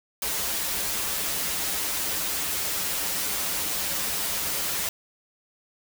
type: noise with comb filter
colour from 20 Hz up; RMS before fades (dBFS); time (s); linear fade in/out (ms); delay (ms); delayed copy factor
white; -28; 0.22-4.89; 2; 8.2; -0.8
effects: none